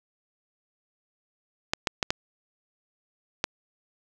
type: clicks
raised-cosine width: 0.2 ms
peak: -6 dBFS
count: 5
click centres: 1.735 / 1.872 / 2.028 / 2.105 / 3.441 s
effects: none